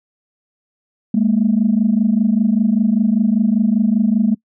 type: tone pair together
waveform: sine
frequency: 205.2 / 230.3 Hz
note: G#3 / A#3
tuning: -21 / -21 cents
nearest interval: major second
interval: 200 cents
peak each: -14 dBFS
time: 1.14-4.35 s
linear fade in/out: 5 ms
effects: noise-tail reverb RT60 0.1 s tail -25 dB re dry + tanh soft clip ceiling -5 dBFS